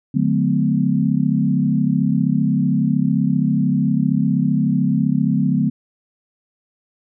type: tone cluster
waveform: sine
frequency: 149 / 183.7 / 216.6 / 252.3 Hz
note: D3 / F#3 / A3 / B3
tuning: +25 / -12 / -27 / +37 cents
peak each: -20 dBFS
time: 0.14-5.7 s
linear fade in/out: 10 ms
effects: none